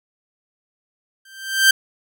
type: tone with exponential growth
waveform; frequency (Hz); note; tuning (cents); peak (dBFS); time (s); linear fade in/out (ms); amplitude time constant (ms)
sawtooth; 1568; G6; 0; -4; 1.25-1.71; 5; 100
effects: none